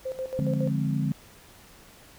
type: tone with tremolo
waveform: sine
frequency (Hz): 521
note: C5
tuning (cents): -7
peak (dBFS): -28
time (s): 0.05-0.7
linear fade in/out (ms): 10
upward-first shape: square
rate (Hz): 7.2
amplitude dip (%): 75
type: chord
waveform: sine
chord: D half-diminished seventh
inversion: none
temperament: equal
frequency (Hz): 146.83 / 174.61 / 207.7 / 261.6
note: D3 / F3 / Ab3 / C4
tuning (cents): 0 / 0 / 0 / 0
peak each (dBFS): -26 / -32 / -30 / -32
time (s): 0.39-1.12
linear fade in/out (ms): 0
effects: pink hiss -52 dBFS RMS until 2.18 s